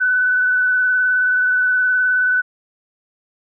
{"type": "tone with vibrato", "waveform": "sine", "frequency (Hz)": 1498, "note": "F#6", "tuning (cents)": 21, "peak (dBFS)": -13, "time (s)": [0, 2.42], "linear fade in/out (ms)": 20, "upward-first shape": "sine", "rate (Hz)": 19, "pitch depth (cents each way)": 19, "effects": []}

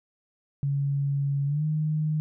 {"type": "tone with pitch glide", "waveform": "sine", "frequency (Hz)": [140.4, 153.99], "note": ["C#3", "D#3"], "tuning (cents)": [22, -18], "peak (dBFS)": -23, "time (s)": [0.63, 2.2], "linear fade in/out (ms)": 0, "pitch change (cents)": 160, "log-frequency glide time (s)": [1.46, 1.64], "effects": []}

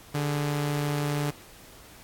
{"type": "tone pair together", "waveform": "sawtooth", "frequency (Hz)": [146.53, 413.5], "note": ["D3", "G#4"], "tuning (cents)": [-4, -8], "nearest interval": "octave + tritone", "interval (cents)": 1796, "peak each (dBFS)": [-22, -34], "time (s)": [0.14, 1.31], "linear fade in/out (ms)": 10, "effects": ["pink hiss -50 dBFS RMS until 2.03 s", "AAC 64 kbps"]}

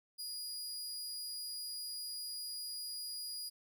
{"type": "tone", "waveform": "sawtooth", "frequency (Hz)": 4885, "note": "D#8", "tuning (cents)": -33, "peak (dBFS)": -38, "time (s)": [0.18, 3.5], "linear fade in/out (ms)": 20, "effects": []}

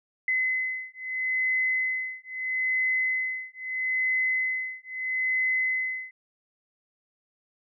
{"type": "beating tone pair", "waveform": "sine", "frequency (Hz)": [2035, 2035.77], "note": ["C7", "C7"], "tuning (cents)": [-49, -48], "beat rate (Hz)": 0.77, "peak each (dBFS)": -28, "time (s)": [0.28, 6.11], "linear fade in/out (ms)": 2, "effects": []}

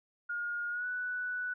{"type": "tone with pitch glide", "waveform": "sine", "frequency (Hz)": [1426, 1483.1], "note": ["F6", "F#6"], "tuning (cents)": [36, 4], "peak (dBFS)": -33, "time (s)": [0.29, 1.54], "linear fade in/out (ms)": 10, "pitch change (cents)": 68, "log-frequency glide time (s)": [0.7, 0.87], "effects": []}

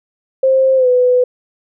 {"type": "tone with pitch glide", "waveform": "sine", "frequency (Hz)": [528, 498.7], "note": ["C5", "B4"], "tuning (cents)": [16, 17], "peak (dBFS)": -8, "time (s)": [0.43, 1.24], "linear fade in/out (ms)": 5, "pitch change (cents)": -99, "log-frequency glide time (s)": [0.76, 0.88], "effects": []}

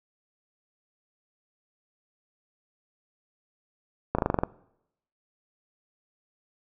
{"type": "slowing click train", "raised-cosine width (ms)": 1, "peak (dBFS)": -9, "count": 8, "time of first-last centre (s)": [4.15, 4.435], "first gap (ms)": 35, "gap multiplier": 1.05, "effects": ["noise-tail reverb RT60 0.8 s tail -22 dB re dry"]}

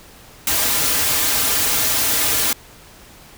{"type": "noise with comb filter", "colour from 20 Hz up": "white", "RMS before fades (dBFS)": -18, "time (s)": [0.47, 2.53], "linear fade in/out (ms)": 2, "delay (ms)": 5.4, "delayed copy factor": -0.8, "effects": ["pink hiss -44 dBFS RMS until 3.37 s"]}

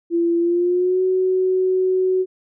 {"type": "tone with pitch glide", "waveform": "sine", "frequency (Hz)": [339.7, 372.6], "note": ["F4", "F#4"], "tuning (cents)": [-48, 12], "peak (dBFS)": -15, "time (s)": [0.1, 2.26], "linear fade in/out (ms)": 50, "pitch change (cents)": 160, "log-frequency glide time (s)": [0.39, 1.02], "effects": []}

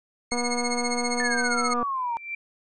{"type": "tone with tremolo", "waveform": "15% pulse", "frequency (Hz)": 2167, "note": "C#7", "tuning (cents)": -40, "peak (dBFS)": -19, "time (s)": [0.31, 1.74], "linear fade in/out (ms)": 10, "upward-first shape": "sine", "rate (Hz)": 15, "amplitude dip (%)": 85}
{"type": "click train", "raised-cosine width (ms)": 1, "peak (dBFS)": -17, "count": 366, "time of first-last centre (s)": [0.32, 1.828], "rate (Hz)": 242}
{"type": "exponential sweep", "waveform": "sine", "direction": "down", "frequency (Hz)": [1779, 910], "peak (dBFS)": -25, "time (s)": [1.2, 2.17], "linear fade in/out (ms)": 0}
{"type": "tone with exponential growth", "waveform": "sine", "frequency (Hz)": 2349, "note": "D7", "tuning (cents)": 0, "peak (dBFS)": -27, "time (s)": [1.94, 2.35], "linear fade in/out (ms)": 5, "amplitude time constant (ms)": 89}
{"effects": ["resampled to 22050 Hz"]}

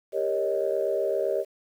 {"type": "chord", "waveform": "sine", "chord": "Eb dominant seventh", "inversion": "first", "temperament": "equal with one note detuned", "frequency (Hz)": [396.6, 466.2, 554.4, 622.3], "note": ["G4", "Bb4", "Db5", "Eb5"], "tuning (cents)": [20, 0, 0, 0], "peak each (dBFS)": [-28, -31, -28, -28], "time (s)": [0.12, 1.45], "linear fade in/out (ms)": 50, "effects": ["tanh soft clip ceiling -13 dBFS", "9-bit"]}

